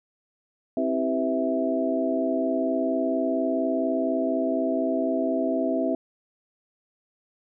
sine tone cluster, 263.3 / 323 / 387.2 / 496.9 / 656 Hz, C4 / E4 / G4 / B4 / E5, +11 / -35 / -21 / +11 / -9 cents, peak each -26 / -30 / -32 / -34 / -26 dBFS, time 0.77-5.95 s, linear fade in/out 2 ms, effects none

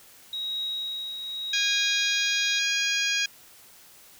sine tone with tremolo, 3807 Hz, A#7, 36 cents sharp, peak -27 dBFS, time 0.33-2.59 s, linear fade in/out 2 ms, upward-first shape triangle, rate 0.88 Hz, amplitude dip 50%
harmonic tone, 820 Hz, G#5, 22 cents flat, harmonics 2 / 3 / 4 / 5 / 6 / 7 / 8, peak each -30 / -28 / -29 / -36 / -32 / -37 / -33 dBFS, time 1.53-3.26 s, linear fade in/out 5 ms
effects white hiss -52 dBFS RMS until 4.19 s

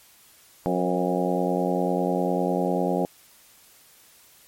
harmonic tone with a mistuned harmonic, 90 Hz, F#2, 47 cents flat, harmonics 2 / 3 / 4 / 5 / 6 / 7 / 8 / 9, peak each -27 / -29 / -29 / -30 / -29 / -31 / -32 / -31 dBFS, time 0.66-3.05 s, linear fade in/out 0 ms, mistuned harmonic 5, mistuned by +46 cents, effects white hiss -54 dBFS RMS until 4.47 s + MP3 64 kbps

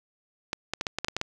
clicks, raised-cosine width 0.2 ms, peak -11 dBFS, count 9, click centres 0.531 / 0.736 / 0.811 / 0.868 / 0.986 / 1.046 / 1.084 / 1.166 / 1.214 s, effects none

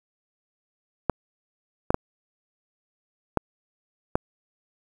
clicks, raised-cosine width 1 ms, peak -6 dBFS, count 5, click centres 1.097 / 1.905 / 1.944 / 3.373 / 4.155 s, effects 7-bit

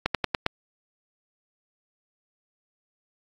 slowing click train, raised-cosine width 0.3 ms, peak -6 dBFS, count 5, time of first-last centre 0.06-0.464 s, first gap 87 ms, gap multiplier 1.1, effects AAC 64 kbps

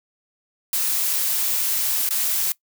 blue noise with dropouts, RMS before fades -22 dBFS, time 0.73-2.52 s, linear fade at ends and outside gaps 1 ms, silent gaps 2.09-2.107 s, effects noise-tail reverb RT60 0.1 s tail -20 dB re dry

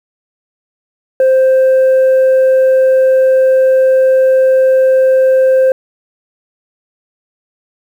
sine tone, 523.3 Hz, C5, in tune, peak -3 dBFS, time 1.2-5.72 s, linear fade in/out 2 ms, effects tanh soft clip ceiling -5 dBFS + 7-bit

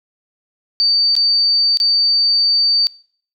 sine tone with dropouts, 4602 Hz, D8, 36 cents flat, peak -11 dBFS, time 0.8-2.87 s, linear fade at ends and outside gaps 0 ms, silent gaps 1.153-1.165 / 1.772-1.801 s, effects noise-tail reverb RT60 0.5 s tail -22 dB re dry

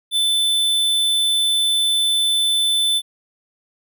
square tone, 3520 Hz, A7, in tune, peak -16 dBFS, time 0.11-3.02 s, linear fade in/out 50 ms, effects none

